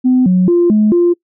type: tone with pitch steps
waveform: sine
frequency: 254.2 / 182.9 / 347.5 / 212.8 / 348.1 Hz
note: C4 / F#3 / F4 / G#3 / F4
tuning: -50 / -20 / -9 / +42 / -6 cents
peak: -6 dBFS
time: 0.04-1.14 s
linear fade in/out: 20 ms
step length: 220 ms
effects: noise-tail reverb RT60 0.1 s tail -24 dB re dry + tanh soft clip ceiling -3 dBFS